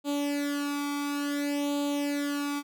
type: tone with flanger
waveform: sawtooth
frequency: 287.2 Hz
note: D4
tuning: 39 cents flat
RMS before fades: -30 dBFS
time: 0.04-2.63 s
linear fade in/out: 50 ms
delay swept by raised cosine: 0.27 to 0.87 ms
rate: 0.57 Hz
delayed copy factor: +0.8
effects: none